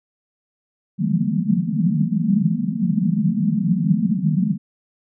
white band-pass noise, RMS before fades -19 dBFS, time 0.98-4.58 s, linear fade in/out 50 ms, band 150 to 230 Hz, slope 96 dB/octave, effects none

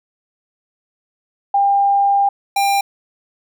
sine / square tone pair in turn, 799 / 796.1 Hz, G5 / G5, +33 / +27 cents, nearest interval unison, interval 6 cents, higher first, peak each -11 / -14 dBFS, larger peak first, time 1.54-2.29 / 2.56-2.81 s, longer first, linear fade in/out 5 ms, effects none

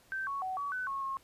sine tone with pitch steps, 1555 / 1111 / 751 / 1134 / 1505 / 1094 / 1080 Hz, G6 / C#6 / F#5 / C#6 / F#6 / C#6 / C#6, -14 / +4 / +26 / +39 / +29 / -23 / -45 cents, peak -33 dBFS, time 0.12-1.17 s, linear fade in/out 0 ms, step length 150 ms, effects pink hiss -63 dBFS RMS until 1.23 s + resampled to 32000 Hz

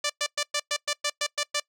5% pulse tone bursts, 587.3 Hz, D5, in tune, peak -13 dBFS, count 10, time 0.04-1.6 s, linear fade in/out 5 ms, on 57 ms, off 110 ms, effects noise-tail reverb RT60 0.1 s tail -22 dB re dry + low-pass 11000 Hz 12 dB/octave

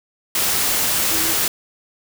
sine tone in noise, 325.6 Hz, E4, 21 cents flat, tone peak -29 dBFS, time 1.11-1.33 s, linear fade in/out 2 ms, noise white, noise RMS -19 dBFS, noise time 0.35-1.48 s, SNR -13 dB, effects none

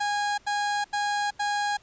30% pulse tone bursts, 822 Hz, G#5, 18 cents flat, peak -22 dBFS, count 4, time 0-1.772 s, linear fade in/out 10 ms, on 380 ms, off 84 ms, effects pink hiss -58 dBFS RMS until 1.82 s + resampled to 16000 Hz

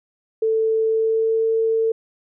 sine tone with pitch glide, 443.5 to 448.4 Hz, A4 to A4, +14 to +33 cents, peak -16 dBFS, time 0.42-1.92 s, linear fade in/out 5 ms, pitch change +19 cents, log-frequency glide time 0.86-1.45 s, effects none

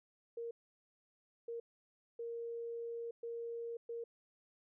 sine tone bursts at uneven times, 466.2 Hz, A#4, in tune, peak -40 dBFS, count 5, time 0.37-0.51 / 1.48-1.6 / 2.19-3.11 / 3.23-3.77 / 3.89-4.04 s, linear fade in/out 5 ms, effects none

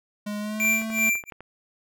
square tone with pitch glide, 208 to 221.6 Hz, G#3 to A3, +3 to +13 cents, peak -29 dBFS, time 0.26-1.1 s, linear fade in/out 10 ms, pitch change +110 cents, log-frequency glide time 0.39-0.73 s
square tone with tremolo, 2357 Hz, D7, 6 cents sharp, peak -19 dBFS, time 0.6-1.3 s, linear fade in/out 0 ms, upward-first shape sine, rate 2.7 Hz, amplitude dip 100%
click train, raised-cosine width 0.5 ms, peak -26 dBFS, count 10, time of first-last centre 0.65-1.406 s, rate 11.9 Hz
effects none

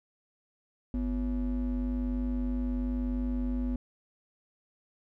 triangle ring-modulated tone, 150 Hz, D3, 37 cents sharp, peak -23 dBFS, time 0.94-3.76 s, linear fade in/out 2 ms, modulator 99.5 Hz, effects none

